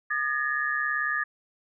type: tone cluster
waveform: sine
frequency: 1217 / 1699 / 1837 Hz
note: D#6 / G#6 / A#6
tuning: -39 / +39 / -26 cents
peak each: -31 / -27 / -31 dBFS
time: 0.1-1.24 s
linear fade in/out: 10 ms
effects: none